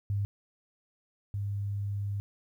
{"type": "tone pair in turn", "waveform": "sine", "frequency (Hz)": [100.9, 100.9], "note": ["G#2", "G#2"], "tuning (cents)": [-49, -49], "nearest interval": "unison", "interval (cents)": 0, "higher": "neither", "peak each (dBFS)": [-27, -30], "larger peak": "first", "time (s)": [[0.1, 0.25], [1.34, 2.2]], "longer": "second", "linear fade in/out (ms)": 0, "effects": ["11-bit"]}